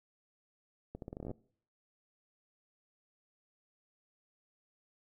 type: accelerating click train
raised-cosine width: 2 ms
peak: -29 dBFS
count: 13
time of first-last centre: 0.95-1.313 s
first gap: 72 ms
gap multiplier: 0.82
effects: noise-tail reverb RT60 0.6 s tail -23 dB re dry